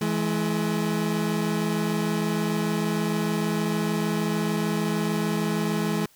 30% pulse tone pair together, 164.81 / 211.4 Hz, E3 / G#3, 0 / +31 cents, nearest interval major third, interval 431 cents, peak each -24 / -23 dBFS, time 0.01-6.06 s, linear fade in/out 5 ms, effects white hiss -58 dBFS RMS until 6.15 s

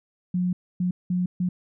sine tone bursts at uneven times, 180 Hz, F#3, 47 cents flat, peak -21 dBFS, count 4, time 0.34-0.53 / 0.8-0.91 / 1.1-1.26 / 1.4-1.49 s, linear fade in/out 5 ms, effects none

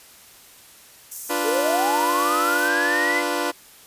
white high-pass noise, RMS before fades -33 dBFS, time 1.11-2.69 s, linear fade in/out 10 ms, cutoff 5700 Hz, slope 48 dB/octave
15% pulse chord, B diminished, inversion first, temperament equal, 293.7 / 349.2 / 493.9 Hz, D4 / F4 / B4, 0 / 0 / 0 cents, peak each -20 dBFS, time 1.29-3.52 s, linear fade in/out 20 ms
sine linear sweep, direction up, 403.9 to 2063 Hz, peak -20 dBFS, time 1.43-3.23 s, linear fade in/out 50 ms
effects white hiss -48 dBFS RMS until 3.86 s + resampled to 32000 Hz

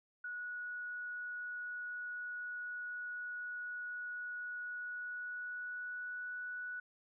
sine tone with pitch glide, 1463 to 1476.6 Hz, F#6 to F#6, -20 to -4 cents, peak -40 dBFS, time 0.24-6.8 s, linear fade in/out 5 ms, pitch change +16 cents, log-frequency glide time 4.68-6.33 s, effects none

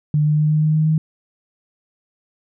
sine tone with pitch steps, 150 / 151.13 / 152.27 / 153.42 / 154.57 / 155.74 / 156.91 Hz, D3 / D3 / D#3 / D#3 / D#3 / D#3 / D#3, +37 / +50 / -37 / -24 / -11 / +2 / +15 cents, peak -13 dBFS, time 0.14-0.98 s, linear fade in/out 2 ms, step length 120 ms, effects none

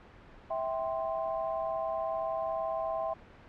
sine chord, C major, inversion first, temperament just, 654.1 / 784.9 / 1046.5 Hz, E5 / G5 / C6, -14 / +2 / 0 cents, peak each -32 / -37 / -38 dBFS, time 0.5-3.14 s, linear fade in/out 10 ms, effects pink hiss -53 dBFS RMS until 3.48 s + low-pass 2000 Hz 12 dB/octave

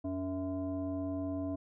sine tone with frequency modulation, 283 Hz, C#4, 36 cents sharp, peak -33 dBFS, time 0.04-1.56 s, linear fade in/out 10 ms, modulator 372 Hz, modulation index 0.88, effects none

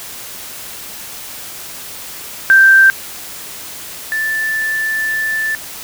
sine tone pair in turn, 1568 / 1759.8 Hz, G6 / A6, 0 / 0 cents, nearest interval major second, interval 200 cents, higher second, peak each -4 / -15 dBFS, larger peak first, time 2.5-2.9 / 4.12-5.55 s, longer second, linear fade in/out 0 ms, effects white hiss -30 dBFS RMS until 5.83 s

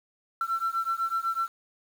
sine beating tone pair, 1343 / 1351 Hz, E6 / E6, +32 / +42 cents, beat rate 8 Hz, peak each -28 / -28 dBFS, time 0.41-1.48 s, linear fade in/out 2 ms, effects tanh soft clip ceiling -21 dBFS + 8-bit

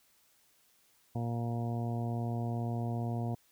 harmonic tone, 117.7 Hz, A#2, 17 cents sharp, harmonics 1 / 2 / 3 / 4 / 5 / 6 / 7 / 8, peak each -33 / -38 / -45 / -47 / -49 / -43 / -53 / -52 dBFS, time 1.15-3.35 s, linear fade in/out 5 ms, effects white hiss -68 dBFS RMS until 3.51 s

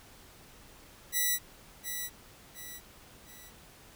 5% pulse tone with echo, 1959 Hz, B6, 15 cents flat, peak -16 dBFS, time 1.12-1.39 s, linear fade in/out 50 ms, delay 710 ms, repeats 3, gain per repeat -8 dB, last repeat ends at 3.52 s, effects pink hiss -55 dBFS RMS until 3.95 s

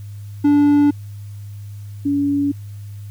triangle / sine tone pair in turn, 290 / 283.9 Hz, D4 / C#4, -22 / +41 cents, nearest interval unison, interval 37 cents, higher first, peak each -8 / -15 dBFS, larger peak first, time 0.44-0.91 / 2.05-2.52 s, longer neither, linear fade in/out 10 ms, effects added 102 Hz sine -30 dBFS peak until 3.1 s + white hiss -53 dBFS RMS until 3.1 s

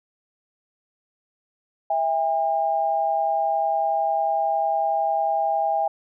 sine tone pair together, 655 / 806 Hz, E5 / G5, -11 / +48 cents, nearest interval major third, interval 359 cents, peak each -24 / -21 dBFS, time 1.9-5.88 s, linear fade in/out 5 ms, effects none

